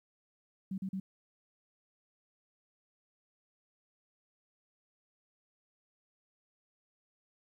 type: tone bursts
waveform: sine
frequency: 191.1 Hz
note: G3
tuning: 44 cents flat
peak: -34 dBFS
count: 3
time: 0.71-1 s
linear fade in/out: 5 ms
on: 70 ms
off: 40 ms
effects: 12-bit